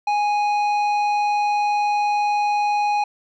triangle tone with tanh clipping, 829 Hz, G#5, 3 cents flat, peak -19 dBFS, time 0.07-3.04 s, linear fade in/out 5 ms, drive 14 dB, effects none

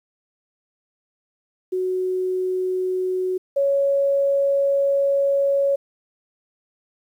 sine tone pair in turn, 370 / 556.6 Hz, F#4 / C#5, 0 / +7 cents, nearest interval perfect fifth, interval 707 cents, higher second, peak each -20 / -16 dBFS, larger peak second, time 1.72-3.38 / 3.56-5.76 s, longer second, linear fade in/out 10 ms, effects 9-bit

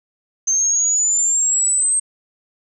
sine exponential sweep, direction up, 6272 to 8372 Hz, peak -14 dBFS, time 0.47-2 s, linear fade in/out 10 ms, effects none

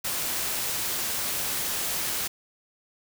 white noise, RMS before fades -29 dBFS, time 0.04-2.28 s, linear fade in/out 10 ms, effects none

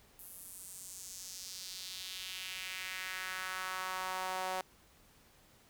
sawtooth tone with high-pass filter sweep, 186.2 Hz, F#3, 11 cents sharp, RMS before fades -42 dBFS, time 0.19-4.61 s, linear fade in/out 2 ms, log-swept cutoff 12000 to 690 Hz, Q 2, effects pink hiss -64 dBFS RMS until 5.69 s

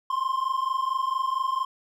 triangle tone pair together, 1043 / 1067.4 Hz, C6 / C6, -6 / +34 cents, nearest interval unison, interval 40 cents, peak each -25 dBFS, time 0.1-1.65 s, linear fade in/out 5 ms, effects none

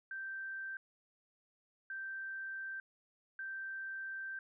sine tone bursts at uneven times, 1564 Hz, G6, 4 cents flat, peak -40 dBFS, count 3, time 0.11-0.77 / 1.9-2.8 / 3.39-4.39 s, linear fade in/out 2 ms, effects none

